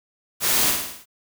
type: noise with echo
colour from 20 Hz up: white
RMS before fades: -21 dBFS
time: 0.4-0.74 s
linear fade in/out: 50 ms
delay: 53 ms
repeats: 6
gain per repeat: -4 dB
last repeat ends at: 1.058 s
effects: none